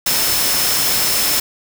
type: tone in noise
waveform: sine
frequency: 5274 Hz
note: E8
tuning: in tune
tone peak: -22 dBFS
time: 0.06-1.4 s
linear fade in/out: 5 ms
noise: white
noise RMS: -17 dBFS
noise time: 0.06-1.4 s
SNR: -8 dB
effects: none